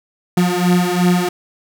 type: beating tone pair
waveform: 35% pulse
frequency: 177 / 179.8 Hz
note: F3 / F#3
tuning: +23 / -49 cents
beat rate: 2.8 Hz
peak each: -14 dBFS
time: 0.37-1.29 s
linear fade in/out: 5 ms
effects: none